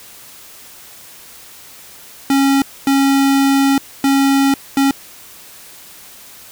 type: tone bursts at uneven times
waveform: square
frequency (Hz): 274.3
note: C#4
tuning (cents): -18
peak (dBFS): -11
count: 4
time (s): 2.3-2.62 / 2.87-3.78 / 4.04-4.54 / 4.77-4.91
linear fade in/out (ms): 2
effects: white hiss -39 dBFS RMS until 6.51 s